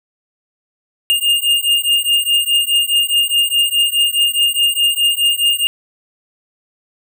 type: beating tone pair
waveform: square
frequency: 2823 / 2827.8 Hz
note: F7 / F7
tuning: +18 / +21 cents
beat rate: 4.8 Hz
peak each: -16 dBFS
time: 1.1-5.67 s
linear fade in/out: 0 ms
effects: none